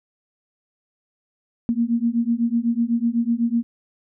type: beating tone pair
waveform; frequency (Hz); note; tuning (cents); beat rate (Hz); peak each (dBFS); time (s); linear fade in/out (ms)
sine; 230 / 238; A#3 / A#3; -23 / +36; 8; -21; 1.69-3.63; 0
effects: none

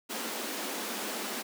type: high-pass noise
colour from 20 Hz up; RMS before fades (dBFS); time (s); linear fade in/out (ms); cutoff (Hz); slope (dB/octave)
pink; -36; 0.09-1.43; 20; 200; 96
effects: none

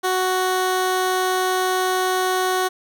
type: tone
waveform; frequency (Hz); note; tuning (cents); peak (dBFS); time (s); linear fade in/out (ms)
15% pulse; 370.8; F#4; +4; -12; 0.03-2.69; 20
effects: none

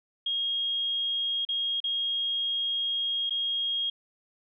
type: tone with dropouts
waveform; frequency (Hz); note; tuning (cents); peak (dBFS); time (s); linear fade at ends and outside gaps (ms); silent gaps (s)
sine; 3260; G#7; -33; -26; 0.26-3.9; 5; 1.451-1.488 / 1.803-1.84 / 3.296-3.306
effects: none

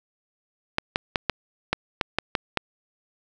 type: clicks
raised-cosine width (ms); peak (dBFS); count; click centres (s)
0.3; -5; 9; 0.784 / 0.959 / 1.158 / 1.297 / 1.73 / 2.012 / 2.186 / 2.352 / 2.573
effects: none

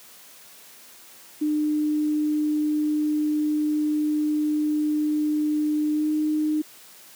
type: tone with pitch glide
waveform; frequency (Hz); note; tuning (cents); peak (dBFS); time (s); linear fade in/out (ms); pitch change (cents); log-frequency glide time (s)
sine; 301.9 to 305.8; D4 to D#4; +48 to -30; -20; 1.41-6.62; 10; +22; 5.92-6.07
effects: white hiss -48 dBFS RMS until 7.15 s + high-pass 150 Hz 12 dB/octave

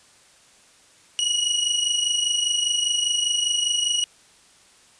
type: tone pair together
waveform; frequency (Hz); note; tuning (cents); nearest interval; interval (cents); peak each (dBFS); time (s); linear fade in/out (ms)
sawtooth; 2889 / 2914; F#7 / F#7; -42 / -27; unison; 15; -21 / -19; 1.19-4.04; 0
effects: white hiss -54 dBFS RMS until 4.99 s + resampled to 22050 Hz

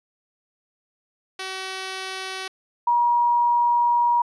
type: tone pair in turn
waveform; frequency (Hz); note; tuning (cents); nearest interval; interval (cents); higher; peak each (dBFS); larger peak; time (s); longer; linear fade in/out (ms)
5% pulse / sine; 379 / 955; F#4 / A#5; +42 / +42; octave + major third; 1600; second; -18 / -16; second; 1.39-2.48 / 2.87-4.22; second; 5
effects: resampled to 22050 Hz

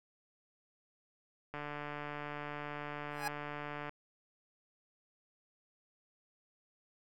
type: click train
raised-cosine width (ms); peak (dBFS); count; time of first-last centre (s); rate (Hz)
0.5; -27; 347; 1.54-3.894; 147
type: tone with exponential growth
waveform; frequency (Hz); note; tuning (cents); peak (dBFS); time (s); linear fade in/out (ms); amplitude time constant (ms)
25% pulse; 830; G#5; -1; -28; 3.1-3.28; 5; 38
effects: none

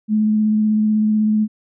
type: tone with vibrato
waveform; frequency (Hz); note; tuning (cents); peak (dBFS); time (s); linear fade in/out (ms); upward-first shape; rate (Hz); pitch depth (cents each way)
sine; 214.4; A3; -45; -13; 0.08-1.48; 50; square; 16; 11
effects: none

